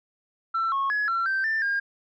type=tone with pitch steps; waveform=sine; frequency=1340 / 1095 / 1687 / 1356 / 1560 / 1780 / 1615 Hz; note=E6 / C#6 / G#6 / E6 / G6 / A6 / G#6; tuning=+28 / -22 / +27 / +49 / -9 / +20 / -49 cents; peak=-21 dBFS; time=0.54-1.8 s; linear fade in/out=10 ms; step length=180 ms; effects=tanh soft clip ceiling -20 dBFS